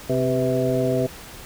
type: harmonic tone with a mistuned harmonic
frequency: 129.9 Hz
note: C3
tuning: 12 cents flat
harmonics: 1 / 2 / 3 / 4 / 5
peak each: -25 / -25 / -25 / -25 / -25 dBFS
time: 0.09-1.07 s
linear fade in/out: 10 ms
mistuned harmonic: 4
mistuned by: -69 cents
effects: pink hiss -40 dBFS RMS until 1.45 s